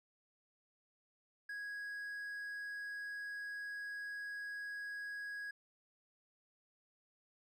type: tone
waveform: triangle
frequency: 1657 Hz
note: G#6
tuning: 4 cents flat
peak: -40 dBFS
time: 1.49-5.51 s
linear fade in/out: 5 ms
effects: none